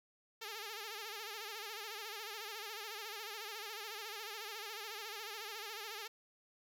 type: tone with vibrato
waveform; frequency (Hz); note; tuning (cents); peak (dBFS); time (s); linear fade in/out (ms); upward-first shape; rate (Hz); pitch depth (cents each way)
5% pulse; 428.6; A4; -45; -32; 0.41-6.08; 10; sine; 14; 110
effects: none